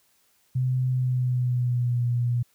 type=tone with pitch glide; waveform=sine; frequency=128 to 120.82 Hz; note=C3 to B2; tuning=-38 to -38 cents; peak=-21 dBFS; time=0.55-2.43 s; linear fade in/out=10 ms; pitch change=-100 cents; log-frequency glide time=0.91-2.04 s; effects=white hiss -65 dBFS RMS until 2.54 s

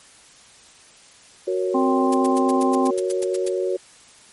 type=chord; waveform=sine; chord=F# major; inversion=none; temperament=equal; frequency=370 / 466.2 / 554.4 Hz; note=F#4 / A#4 / C#5; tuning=0 / 0 / 0 cents; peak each=-22 / -27 / -26 dBFS; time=1.47-3.77 s; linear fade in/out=10 ms
type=harmonic tone; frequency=262 Hz; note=C4; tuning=2 cents sharp; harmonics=1 / 3 / 4; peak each=-19 / -24 / -25 dBFS; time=1.74-2.91 s; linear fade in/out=10 ms
type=noise bursts; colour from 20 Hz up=blue; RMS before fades=-28 dBFS; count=12; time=2.12-3.486 s; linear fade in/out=5 ms; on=24 ms; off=98 ms
effects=white hiss -49 dBFS RMS until 4.32 s + MP3 48 kbps

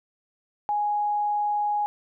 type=tone; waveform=sine; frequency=830.6 Hz; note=G#5; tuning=in tune; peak=-22 dBFS; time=0.69-1.86 s; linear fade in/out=0 ms; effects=none

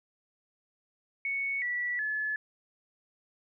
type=tone with pitch steps; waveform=sine; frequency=2217 / 1952.4 / 1719.4 Hz; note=C#7 / B6 / A6; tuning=0 / -20 / -40 cents; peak=-29 dBFS; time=1.25-2.36 s; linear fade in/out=2 ms; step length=370 ms; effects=none

